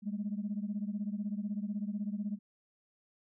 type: beating tone pair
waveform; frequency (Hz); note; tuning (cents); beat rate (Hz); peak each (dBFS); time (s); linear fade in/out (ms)
sine; 200.8 / 216.8; G3 / A3; +42 / -25; 16; -35 / -37; 0.02-2.39; 50
effects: tanh soft clip ceiling -27 dBFS